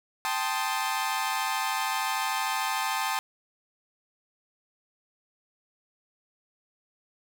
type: chord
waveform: sawtooth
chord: A half-diminished seventh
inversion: third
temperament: equal with one note detuned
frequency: 786.7 / 880 / 1046.5 / 1244.5 Hz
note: G5 / A5 / C6 / Eb6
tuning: +6 / 0 / 0 / 0 cents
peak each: -29 / -27 / -29 / -31 dBFS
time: 0.25-3.19 s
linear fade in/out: 0 ms
effects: none